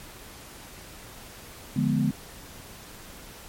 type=chord; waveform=sine; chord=D diminished seventh; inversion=none; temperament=equal with one note detuned; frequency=146.83 / 174.61 / 209.8 / 246.9 Hz; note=D3 / F3 / Ab3 / Cb4; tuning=0 / 0 / +18 / 0 cents; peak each=-26 / -30 / -26 / -26 dBFS; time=1.76-2.11 s; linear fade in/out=5 ms; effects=pink hiss -45 dBFS RMS until 3.48 s + MP3 64 kbps